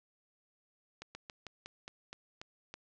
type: slowing click train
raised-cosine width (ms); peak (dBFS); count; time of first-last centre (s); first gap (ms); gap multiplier
0.2; -27; 9; 1.02-2.74; 130; 1.14
effects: low-pass 7000 Hz 12 dB/octave